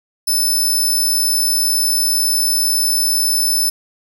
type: tone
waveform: 15% pulse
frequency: 5274 Hz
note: E8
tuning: in tune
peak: -8 dBFS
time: 0.27-3.7 s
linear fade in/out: 10 ms
effects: none